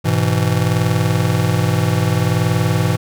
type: chord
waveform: square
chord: E major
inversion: first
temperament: just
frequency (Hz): 103.01 / 123.61 / 164.81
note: G#2 / B2 / E3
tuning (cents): -14 / +2 / 0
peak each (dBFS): -19 / -19 / -19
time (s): 0.04-2.97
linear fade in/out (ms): 20
effects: none